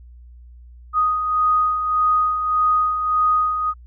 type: beating tone pair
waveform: sine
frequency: 1244 / 1245.7 Hz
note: D#6 / D#6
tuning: -1 / +2 cents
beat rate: 1.7 Hz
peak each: -25 / -16 dBFS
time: 0.93-3.74 s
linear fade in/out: 50 ms
effects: added 60 Hz sine -40 dBFS peak until 3.86 s

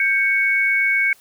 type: tone pair together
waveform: sine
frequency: 1579 / 2223 Hz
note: G6 / C#7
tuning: +12 / +4 cents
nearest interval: tritone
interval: 592 cents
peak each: -21 / -16 dBFS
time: 0-1.13 s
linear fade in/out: 2 ms
effects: white hiss -52 dBFS RMS until 1.2 s

